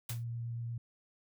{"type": "noise with exponential decay", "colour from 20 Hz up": "white", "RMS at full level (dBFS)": -37, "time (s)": [0.09, 0.24], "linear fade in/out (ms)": 5, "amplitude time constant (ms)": 31}
{"type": "tone with vibrato", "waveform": "sine", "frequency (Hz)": 117.3, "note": "A#2", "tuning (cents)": 11, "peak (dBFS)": -36, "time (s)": [0.1, 0.78], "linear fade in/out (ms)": 5, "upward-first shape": "sine", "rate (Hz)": 8.5, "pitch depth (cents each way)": 8}
{"effects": []}